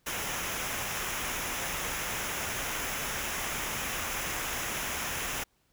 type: noise with comb filter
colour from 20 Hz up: pink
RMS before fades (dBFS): -34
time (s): 0.06-5.44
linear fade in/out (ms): 10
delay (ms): 0.23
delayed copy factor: -0.6
effects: pink hiss -71 dBFS RMS until 5.72 s